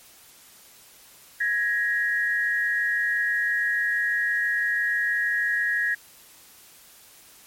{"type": "tone pair together", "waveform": "sine", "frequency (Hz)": [1661.2, 1887.3], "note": ["G#6", "A#6"], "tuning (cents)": [0, 21], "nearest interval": "major second", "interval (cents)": 221, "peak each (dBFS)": -24, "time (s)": [1.4, 5.95], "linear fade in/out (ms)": 10, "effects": ["white hiss -51 dBFS RMS until 7.46 s", "MP3 64 kbps"]}